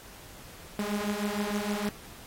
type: beating tone pair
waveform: sawtooth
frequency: 203.4 / 209.9 Hz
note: G#3 / G#3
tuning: -36 / +19 cents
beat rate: 6.5 Hz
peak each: -28 dBFS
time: 0.79-1.89 s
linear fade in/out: 2 ms
effects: pink hiss -49 dBFS RMS until 2.26 s + AAC 48 kbps